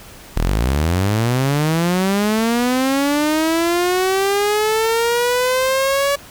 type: linear sweep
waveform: sawtooth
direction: up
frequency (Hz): 35.11 to 569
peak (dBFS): -11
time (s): 0.36-6.16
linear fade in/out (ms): 10
effects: pink hiss -40 dBFS RMS until 6.3 s